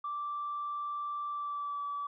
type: tone with pitch glide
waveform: sine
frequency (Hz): 1170 to 1150.6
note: D6 to D6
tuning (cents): -7 to -36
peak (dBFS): -33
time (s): 0.04-2.07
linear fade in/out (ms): 5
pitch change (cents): -29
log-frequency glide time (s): 1.3-1.83
effects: tanh soft clip ceiling -29 dBFS